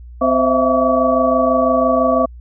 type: tone cluster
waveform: sine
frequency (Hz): 256.1 / 521 / 648 / 674 / 1140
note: C4 / C5 / E5 / E5 / C#6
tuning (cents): -37 / -7 / -30 / +38 / +48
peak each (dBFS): -18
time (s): 0.21-2.26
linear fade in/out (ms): 10
effects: added 60 Hz sine -33 dBFS peak until 2.4 s